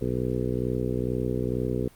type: harmonic tone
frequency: 62.2 Hz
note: B1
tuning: 13 cents sharp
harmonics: 1 / 2 / 3 / 4 / 5 / 6 / 7 / 8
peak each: -35 / -30 / -34 / -32 / -36 / -32 / -32 / -36 dBFS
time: 0.01-1.88 s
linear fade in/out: 5 ms
effects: pink hiss -55 dBFS RMS until 1.95 s + Opus 32 kbps